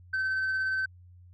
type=tone with tremolo; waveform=sine; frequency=1538 Hz; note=G6; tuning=33 cents flat; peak=-23 dBFS; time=0.13-0.86 s; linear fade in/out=10 ms; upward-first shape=sine; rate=17 Hz; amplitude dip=25%; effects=tanh soft clip ceiling -25 dBFS + added 89 Hz sine -50 dBFS peak until 1.33 s